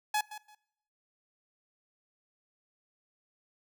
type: tone with echo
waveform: sawtooth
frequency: 846 Hz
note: G#5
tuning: 32 cents sharp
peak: -23 dBFS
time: 0.14-0.21 s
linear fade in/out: 5 ms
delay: 170 ms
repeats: 2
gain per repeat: -14 dB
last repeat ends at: 0.55 s
effects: noise-tail reverb RT60 0.8 s tail -23 dB re dry